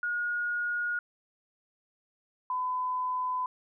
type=tone pair in turn; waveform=sine; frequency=1439 / 1007.9 Hz; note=F#6 / B5; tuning=-49 / +35 cents; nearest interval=tritone; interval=616 cents; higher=first; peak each=-28 dBFS; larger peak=neither; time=0.03-0.99 / 2.5-3.46 s; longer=neither; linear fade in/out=2 ms; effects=none